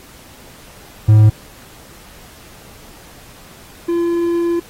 triangle tone pair in turn, 107.6 / 341.6 Hz, A2 / F4, -38 / -38 cents, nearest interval octave + minor sixth, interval 2000 cents, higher second, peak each -3 / -12 dBFS, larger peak first, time 1.08-1.3 / 3.88-4.6 s, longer second, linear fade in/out 10 ms, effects pink hiss -42 dBFS RMS until 4.69 s + AAC 48 kbps

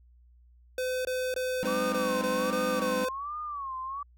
square tone bursts, 509 Hz, C5, 48 cents flat, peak -29 dBFS, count 8, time 0.78-3.087 s, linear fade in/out 2 ms, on 270 ms, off 21 ms
square chord, Ab dominant seventh, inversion third, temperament just, 186.89 / 207.7 / 259.6 / 311.5 Hz, Gb3 / Ab3 / C4 / Eb4, +18 / 0 / -13 / +2 cents, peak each -40 / -36 / -37 / -39 dBFS, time 1.63-3.05 s, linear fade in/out 0 ms
sine tone with vibrato, 1125 Hz, C#6, 25 cents sharp, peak -33 dBFS, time 1.67-4.03 s, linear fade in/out 5 ms, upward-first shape sine, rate 1.3 Hz, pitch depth 140 cents each way
effects added 60 Hz sine -55 dBFS peak until 4.17 s

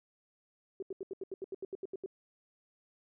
sine tone bursts, 384.1 Hz, G4, 35 cents flat, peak -36 dBFS, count 13, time 0.8-2.061 s, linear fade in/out 2 ms, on 25 ms, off 78 ms, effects none

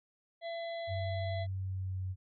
harmonic tone, 672 Hz, E5, 33 cents sharp, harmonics 1 / 3 / 5 / 6, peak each -37 / -47 / -51 / -53 dBFS, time 0.41-1.47 s, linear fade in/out 50 ms
sine tone with pitch glide, 95.4 to 93.38 Hz, G2 to F#2, -47 to +16 cents, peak -34 dBFS, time 0.87-2.16 s, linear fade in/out 50 ms, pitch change -37 cents, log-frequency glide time 1.47-2.02 s
effects none

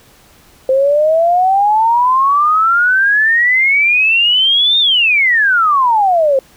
sine exponential two-way sweep, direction up then down, 519 to 3680 to 519 Hz, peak -8 dBFS, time 0.69-6.39 s, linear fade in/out 2 ms, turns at 4.79 s, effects pink hiss -46 dBFS RMS until 6.56 s

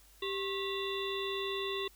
harmonic tone with a mistuned harmonic, 392 Hz, G4, in tune, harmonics 1 / 3 / 5 / 7 / 9 / 10, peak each -36 / -42 / -45 / -43 / -40 / -46 dBFS, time 0.22-1.88 s, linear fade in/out 5 ms, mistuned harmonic 3, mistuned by -140 cents, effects added 50 Hz sine -61 dBFS peak until 1.95 s + white hiss -62 dBFS RMS until 1.95 s

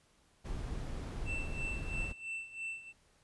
brown noise, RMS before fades -39 dBFS, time 0.44-2.13 s, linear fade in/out 20 ms
triangle tone with tremolo, 2673 Hz, E7, 23 cents sharp, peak -35 dBFS, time 1.25-2.93 s, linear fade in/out 50 ms, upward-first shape sine, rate 3 Hz, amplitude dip 80%
effects pink hiss -69 dBFS RMS until 3.23 s + resampled to 24000 Hz

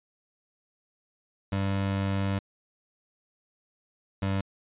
25% pulse tone pair in turn, 98 / 97.44 Hz, G2 / G2, 0 / -10 cents, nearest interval unison, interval 10 cents, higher first, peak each -22 dBFS, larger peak neither, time 1.52-2.39 / 4.22-4.41 s, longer first, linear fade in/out 5 ms, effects resampled to 8000 Hz

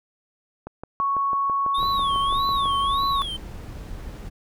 click train, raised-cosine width 1 ms, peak -20 dBFS, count 13, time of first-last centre 0.67-2.657 s, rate 6.04 Hz
sine tone, 1108.7 Hz, C#6, in tune, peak -20 dBFS, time 1-3.22 s, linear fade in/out 0 ms
triangle tone with vibrato, 3523 Hz, A7, 1 cent sharp, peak -27 dBFS, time 1.74-3.37 s, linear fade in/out 10 ms, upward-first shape sine, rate 1.7 Hz, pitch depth 220 cents each way
brown noise, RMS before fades -35 dBFS, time 1.77-4.3 s, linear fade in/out 20 ms
effects none

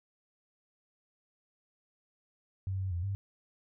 sine tone with pitch steps, 95.6 / 95 / 86.6 / 98.6 Hz, G2 / F#2 / F2 / G2, -43 / +46 / -14 / +11 cents, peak -31 dBFS, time 2.67-3.15 s, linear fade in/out 0 ms, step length 120 ms, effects none

